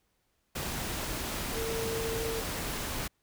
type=tone in noise; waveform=sine; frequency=452.5 Hz; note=A4; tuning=48 cents sharp; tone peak=-33 dBFS; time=1.55-2.41 s; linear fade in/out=10 ms; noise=pink; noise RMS=-35 dBFS; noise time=0.55-3.08 s; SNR=-1 dB; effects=pink hiss -75 dBFS RMS until 3.22 s

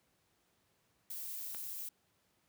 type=noise; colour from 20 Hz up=violet; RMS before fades=-43 dBFS; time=1.1-1.89 s; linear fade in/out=5 ms
type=click; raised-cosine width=0.3 ms; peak=-32 dBFS; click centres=1.547 s
effects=pink hiss -75 dBFS RMS until 2.48 s + high-pass 80 Hz 12 dB/octave

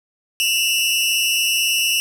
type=tone pair together; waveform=sawtooth; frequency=2691 / 2904 Hz; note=E7 / F#7; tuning=+35 / -33 cents; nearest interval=minor second; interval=132 cents; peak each=-16 dBFS; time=0.4-2 s; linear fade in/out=0 ms; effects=none

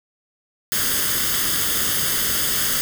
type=noise with comb filter; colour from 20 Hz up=white; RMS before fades=-21 dBFS; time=0.72-2.81 s; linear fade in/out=0 ms; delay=0.61 ms; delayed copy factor=+0.65; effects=none

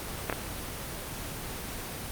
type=clicks; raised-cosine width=0.5 ms; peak=-12 dBFS; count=2; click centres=0.298 / 0.326 s; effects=pink hiss -37 dBFS RMS until 2.11 s + Opus 24 kbps

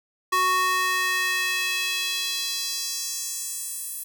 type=tone with high-pass filter sweep; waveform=square; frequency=369.9 Hz; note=F#4; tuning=in tune; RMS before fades=-26 dBFS; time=0.32-4.04 s; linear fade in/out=10 ms; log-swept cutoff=1000 to 11000 Hz; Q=1.9; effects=none

